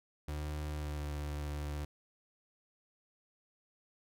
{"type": "tone with pitch glide", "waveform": "35% pulse", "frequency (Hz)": [74.9, 73.61], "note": ["D2", "D2"], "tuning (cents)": [35, 5], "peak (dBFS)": -35, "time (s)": [0.28, 1.85], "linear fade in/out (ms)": 5, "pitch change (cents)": -30, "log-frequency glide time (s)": [0.83, 1.05], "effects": []}